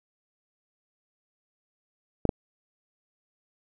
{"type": "clicks", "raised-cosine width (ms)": 2, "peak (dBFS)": -9, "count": 2, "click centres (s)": [2.253, 2.292], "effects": []}